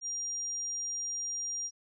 sine tone, 5700 Hz, F8, 34 cents sharp, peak -33 dBFS, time 0.01-1.71 s, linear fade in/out 50 ms, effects none

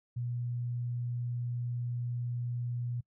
sine tone, 121.1 Hz, B2, 34 cents flat, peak -32 dBFS, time 0.16-3.01 s, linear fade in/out 10 ms, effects noise-tail reverb RT60 0.1 s tail -25 dB re dry

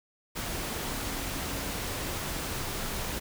sine tone in noise, 277.2 Hz, C#4, in tune, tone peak -43 dBFS, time 0.85-1.71 s, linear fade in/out 20 ms, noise pink, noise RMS -34 dBFS, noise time 0.35-3.2 s, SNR -12 dB, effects none

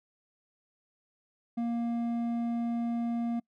sine tone with hard clipping, 234.5 Hz, A#3, 11 cents sharp, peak -30 dBFS, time 1.57-3.4 s, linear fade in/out 10 ms, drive 6 dB, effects noise-tail reverb RT60 0.1 s tail -26 dB re dry

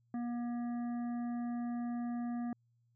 harmonic tone, 239.3 Hz, A#3, 46 cents sharp, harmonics 1 / 3 / 5 / 7 / 8, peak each -35 / -47 / -56 / -60 / -64 dBFS, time 0.14-2.53 s, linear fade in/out 2 ms, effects added 118 Hz sine -70 dBFS peak until 2.95 s

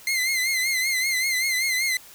sawtooth tone with vibrato, 2081 Hz, C7, 10 cents flat, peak -18 dBFS, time 0.07-1.97 s, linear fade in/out 2 ms, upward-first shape triangle, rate 5.2 Hz, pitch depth 79 cents each way, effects white hiss -47 dBFS RMS until 2.14 s

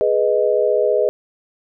sine chord, G# minor, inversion none, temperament equal with one note detuned, 418.9 / 493.9 / 622.3 Hz, G#4 / B4 / D#5, +15 / 0 / 0 cents, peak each -18 dBFS, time 0.01-1.09 s, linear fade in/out 0 ms, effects none

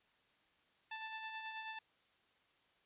15% pulse tone with tremolo, 882 Hz, A5, 4 cents sharp, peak -36 dBFS, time 0.91-1.79 s, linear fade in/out 5 ms, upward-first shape sine, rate 9.3 Hz, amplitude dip 40%, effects white hiss -73 dBFS RMS until 2.85 s + resampled to 8000 Hz

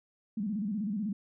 sine tone with vibrato, 207.1 Hz, G#3, 5 cents flat, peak -30 dBFS, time 0.37-1.13 s, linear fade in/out 5 ms, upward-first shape square, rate 16 Hz, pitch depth 120 cents each way, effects none

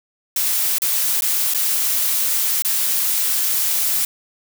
blue noise with dropouts, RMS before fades -19 dBFS, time 0.36-4.05 s, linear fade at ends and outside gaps 2 ms, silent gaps 0.784-0.819 / 1.209-1.221 / 1.538-1.546 / 2.622-2.648 s, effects none

